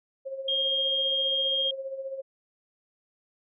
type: tone with tremolo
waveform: sine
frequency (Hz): 537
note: C5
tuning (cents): +45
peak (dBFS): -30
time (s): 0.25-2.22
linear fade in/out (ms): 20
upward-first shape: sine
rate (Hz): 15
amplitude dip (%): 60
type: tone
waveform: sine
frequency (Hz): 3228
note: G#7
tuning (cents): -50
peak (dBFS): -24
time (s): 0.48-1.71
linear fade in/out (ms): 5
effects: none